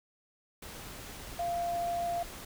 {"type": "tone in noise", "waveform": "sine", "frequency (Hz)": 692, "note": "F5", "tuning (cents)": -16, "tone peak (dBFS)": -30, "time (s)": [1.39, 2.23], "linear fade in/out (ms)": 5, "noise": "pink", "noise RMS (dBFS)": -45, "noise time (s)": [0.62, 2.45], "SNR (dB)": 12, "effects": []}